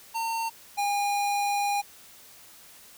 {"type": "tone pair in turn", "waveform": "square", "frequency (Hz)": [910, 812.7], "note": ["A#5", "G#5"], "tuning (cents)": [-42, -38], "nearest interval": "major second", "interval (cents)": 196, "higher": "first", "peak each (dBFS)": [-28, -25], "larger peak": "second", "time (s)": [[0.14, 0.5], [0.77, 1.82]], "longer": "second", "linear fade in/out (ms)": 20, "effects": ["white hiss -51 dBFS RMS until 2.97 s"]}